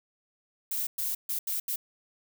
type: noise bursts at uneven times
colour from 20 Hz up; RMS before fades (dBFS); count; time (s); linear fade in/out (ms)
violet; -31; 5; 0.71-0.87 / 0.98-1.15 / 1.29-1.39 / 1.47-1.6 / 1.68-1.76; 5
effects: none